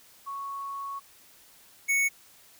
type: tone pair in turn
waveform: sine / square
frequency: 1108.7 / 2217 Hz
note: C#6 / C#7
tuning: 0 / 0 cents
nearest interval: octave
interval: 1200 cents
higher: second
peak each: -33 / -23 dBFS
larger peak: second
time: 0.26-1 / 1.88-2.09 s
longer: first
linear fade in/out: 20 ms
effects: white hiss -56 dBFS RMS until 2.59 s